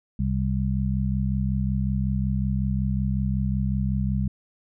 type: harmonic tone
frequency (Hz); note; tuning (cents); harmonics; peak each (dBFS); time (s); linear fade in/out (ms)
65.41; C2; 0; 1 / 2 / 3; -26 / -26 / -26; 0.19-4.28; 5
effects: none